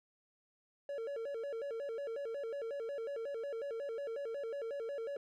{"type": "tone with vibrato", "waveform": "triangle", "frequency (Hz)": 507, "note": "B4", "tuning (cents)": 45, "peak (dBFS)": -36, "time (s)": [0.89, 5.17], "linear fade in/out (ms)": 2, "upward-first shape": "square", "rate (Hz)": 5.5, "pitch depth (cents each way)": 190, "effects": []}